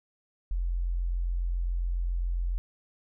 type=tone; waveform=sine; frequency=43.65 Hz; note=F1; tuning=in tune; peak=-26 dBFS; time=0.51-2.58 s; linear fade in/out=0 ms; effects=none